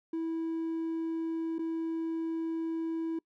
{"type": "tone with dropouts", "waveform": "triangle", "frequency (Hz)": 326.9, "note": "E4", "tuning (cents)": -14, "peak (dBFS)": -28, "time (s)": [0.13, 3.19], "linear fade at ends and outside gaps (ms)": 5, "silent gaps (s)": [1.584, 1.591], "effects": ["noise-tail reverb RT60 0.1 s tail -26 dB re dry", "tanh soft clip ceiling -25 dBFS"]}